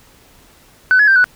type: tone with pitch steps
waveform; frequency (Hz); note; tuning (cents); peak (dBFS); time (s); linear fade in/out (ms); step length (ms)
sine; 1508 / 1692 / 1572 / 1482; F#6 / G#6 / G6 / F#6; +32 / +32 / +4 / +2; -6; 0.91-1.242; 0; 83
effects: tanh soft clip ceiling -3 dBFS + pink hiss -48 dBFS RMS until 1.35 s